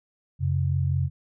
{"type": "tone pair together", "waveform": "sine", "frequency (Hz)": [90.6, 135.75], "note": ["F#2", "C#3"], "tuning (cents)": [-36, -36], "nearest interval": "perfect fifth", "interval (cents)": 700, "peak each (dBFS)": -24, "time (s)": [0.39, 1.1], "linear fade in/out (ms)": 50, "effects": []}